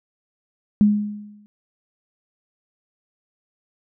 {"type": "tone with exponential decay", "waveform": "sine", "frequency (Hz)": 208, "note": "G#3", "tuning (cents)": 3, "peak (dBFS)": -9, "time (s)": [0.81, 1.46], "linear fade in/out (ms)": 0, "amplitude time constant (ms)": 140, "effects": []}